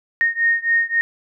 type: beating tone pair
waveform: sine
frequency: 1849 / 1852.7 Hz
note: A#6 / A#6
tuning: -15 / -11 cents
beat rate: 3.7 Hz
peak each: -18 / -19 dBFS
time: 0.21-1.01 s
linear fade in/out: 0 ms
effects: none